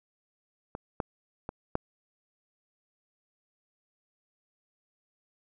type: clicks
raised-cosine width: 1 ms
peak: -22 / -15 / -21 / -13 dBFS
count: 4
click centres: 0.751 / 1.002 / 1.491 / 1.754 s
effects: none